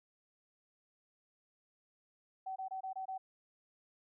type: tone bursts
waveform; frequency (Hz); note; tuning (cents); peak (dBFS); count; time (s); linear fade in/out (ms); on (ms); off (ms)
sine; 761; F#5; +48; -38; 6; 2.46-3.18; 10; 100; 24
effects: none